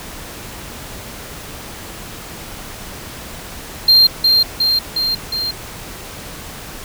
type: tone with echo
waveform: triangle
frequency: 4186 Hz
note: C8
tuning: in tune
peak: -5 dBFS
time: 3.88-4.07 s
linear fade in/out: 5 ms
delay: 360 ms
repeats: 4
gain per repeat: -3 dB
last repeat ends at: 5.51 s
effects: pink hiss -32 dBFS RMS until 6.84 s